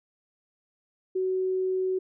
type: tone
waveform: sine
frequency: 374.1 Hz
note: F#4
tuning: 19 cents sharp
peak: -24 dBFS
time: 1.15-1.99 s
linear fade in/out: 10 ms
effects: none